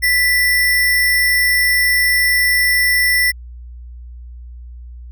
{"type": "tone with sample-and-hold", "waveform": "sine", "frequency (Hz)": 1975.5, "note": "B6", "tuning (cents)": 0, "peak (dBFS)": -11, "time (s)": [0.02, 3.32], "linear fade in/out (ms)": 20, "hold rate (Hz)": 7350, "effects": ["added 60 Hz sine -31 dBFS peak until 5.11 s"]}